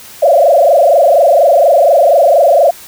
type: tone with frequency modulation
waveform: sine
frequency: 622.3 Hz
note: D#5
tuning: in tune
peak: -4 dBFS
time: 0.22-2.71 s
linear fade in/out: 10 ms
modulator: 24.2 Hz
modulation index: 3.3
effects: white hiss -34 dBFS RMS until 2.87 s